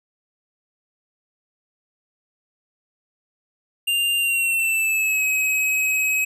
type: tone with pitch glide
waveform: square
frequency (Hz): 2794 to 2547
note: F7 to D#7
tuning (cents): 0 to +40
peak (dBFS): -19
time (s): 3.87-6.25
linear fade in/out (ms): 10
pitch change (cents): -160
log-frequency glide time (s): 4.17-5.25
effects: none